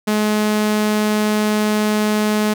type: tone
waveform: sawtooth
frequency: 212.2 Hz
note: G#3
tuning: 38 cents sharp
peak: -11 dBFS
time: 0.07-2.54 s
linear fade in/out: 10 ms
effects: none